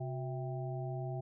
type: harmonic tone with a mistuned harmonic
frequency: 131.3 Hz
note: C3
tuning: 6 cents sharp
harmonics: 1 / 3 / 5 / 6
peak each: -37 / -45 / -45 / -48 dBFS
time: 0-1.21 s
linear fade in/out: 10 ms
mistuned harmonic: 3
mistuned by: -120 cents
effects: none

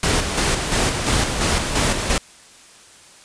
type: noise with tremolo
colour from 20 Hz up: pink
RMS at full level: -18 dBFS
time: 0.03-2.18 s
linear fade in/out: 2 ms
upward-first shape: square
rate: 2.9 Hz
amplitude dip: 45%
effects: white hiss -46 dBFS RMS until 3.24 s + resampled to 22050 Hz

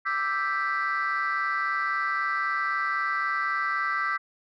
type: chord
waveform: sine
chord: E minor seventh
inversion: third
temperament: equal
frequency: 1174.7 / 1318.5 / 1568 / 1975.5 Hz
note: D6 / E6 / G6 / B6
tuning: 0 / 0 / 0 / 0 cents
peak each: -29 dBFS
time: 0.05-4.18 s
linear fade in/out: 20 ms
effects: tanh soft clip ceiling -19 dBFS

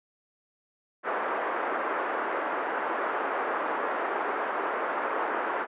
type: band-pass noise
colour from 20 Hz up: white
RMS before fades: -30 dBFS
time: 1.03-5.67 s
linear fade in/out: 50 ms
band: 330 to 1500 Hz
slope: 24 dB/octave
effects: resampled to 8000 Hz

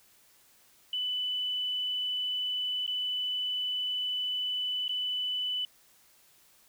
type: tone with dropouts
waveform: sine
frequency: 2991 Hz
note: F#7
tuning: 18 cents sharp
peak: -29 dBFS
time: 0.93-5.65 s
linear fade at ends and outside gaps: 2 ms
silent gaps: 2.865-2.877 / 4.881-4.892 s
effects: white hiss -62 dBFS RMS until 6.68 s

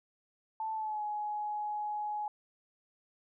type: tone with pitch glide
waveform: sine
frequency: 880 to 839.8 Hz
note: A5 to G#5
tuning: 0 to +19 cents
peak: -33 dBFS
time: 0.6-2.28 s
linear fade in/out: 2 ms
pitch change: -81 cents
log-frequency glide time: 0.74-1.03 s
effects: none

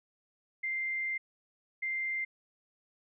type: tone bursts at uneven times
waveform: sine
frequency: 2093 Hz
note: C7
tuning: in tune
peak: -31 dBFS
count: 2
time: 0.63-1.18 / 1.82-2.25 s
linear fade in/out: 10 ms
effects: none

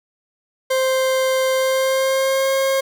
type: tone with pitch glide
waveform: 40% pulse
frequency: 523.3 to 537.7 Hz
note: C5 to C5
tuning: 0 to +47 cents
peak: -15 dBFS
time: 0.7-2.81 s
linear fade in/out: 10 ms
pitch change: +47 cents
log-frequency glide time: 1.54-2.52 s
effects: 9-bit

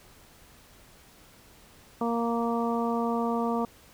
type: harmonic tone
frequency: 233.1 Hz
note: A#3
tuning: in tune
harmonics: 1 / 2 / 3 / 4 / 5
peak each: -28 / -31 / -33 / -34 / -35 dBFS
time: 2.01-3.65 s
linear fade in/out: 2 ms
effects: pink hiss -55 dBFS RMS until 3.93 s

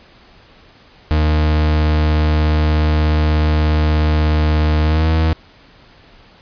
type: tone with pitch glide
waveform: 40% pulse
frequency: 76.7 to 79.86 Hz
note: D#2 to D#2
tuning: -24 to +46 cents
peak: -11 dBFS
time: 1.11-5.33 s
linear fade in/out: 0 ms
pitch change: +70 cents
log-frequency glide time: 4.83-5.08 s
effects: pink hiss -46 dBFS RMS until 6.41 s + resampled to 11025 Hz

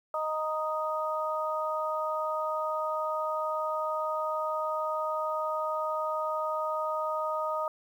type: harmonic tone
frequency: 311.1 Hz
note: D#4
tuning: in tune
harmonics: 2 / 3 / 4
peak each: -32 / -35 / -32 dBFS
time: 0.14-7.68 s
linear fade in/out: 2 ms
effects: 10-bit

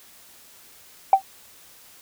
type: tone with exponential decay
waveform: sine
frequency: 775 Hz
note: G5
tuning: 20 cents flat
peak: -5 dBFS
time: 1.13-1.22 s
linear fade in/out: 2 ms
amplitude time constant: 18 ms
effects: tanh soft clip ceiling -3 dBFS + white hiss -50 dBFS RMS until 2.01 s

